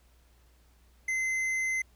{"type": "tone with tanh clipping", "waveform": "triangle", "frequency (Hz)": 2060, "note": "C7", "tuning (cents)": -28, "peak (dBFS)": -29, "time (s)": [1.08, 1.82], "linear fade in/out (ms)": 5, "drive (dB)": 13, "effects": ["added 60 Hz sine -59 dBFS peak until 1.95 s", "pink hiss -67 dBFS RMS until 1.95 s"]}